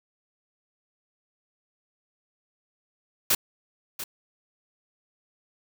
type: noise with echo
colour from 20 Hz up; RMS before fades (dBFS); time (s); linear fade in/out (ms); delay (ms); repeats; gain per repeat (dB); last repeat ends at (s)
white; -21; 3.3-3.35; 5; 690; 1; -13; 4.04
effects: none